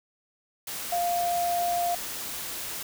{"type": "tone in noise", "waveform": "sine", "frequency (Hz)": 698.5, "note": "F5", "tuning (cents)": 0, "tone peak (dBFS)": -24, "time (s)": [0.92, 1.95], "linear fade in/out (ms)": 5, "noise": "white", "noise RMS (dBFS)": -35, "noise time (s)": [0.67, 2.83], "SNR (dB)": 8, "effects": []}